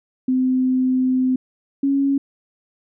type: tone pair in turn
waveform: sine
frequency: 257.1 / 276.5 Hz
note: C4 / C#4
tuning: -30 / -4 cents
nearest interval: minor second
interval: 126 cents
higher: second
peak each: -15 dBFS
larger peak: neither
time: 0.28-1.36 / 1.83-2.18 s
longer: first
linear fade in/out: 5 ms
effects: none